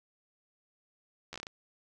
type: slowing click train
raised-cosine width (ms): 0.2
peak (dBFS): -24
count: 7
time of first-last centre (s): 1.33-1.469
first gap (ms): 12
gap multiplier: 1.26
effects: none